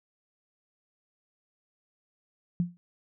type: tone with exponential decay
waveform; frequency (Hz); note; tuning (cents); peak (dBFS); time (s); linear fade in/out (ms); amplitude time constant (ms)
sine; 174.61; F3; 0; -20; 2.6-2.77; 0; 36
effects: none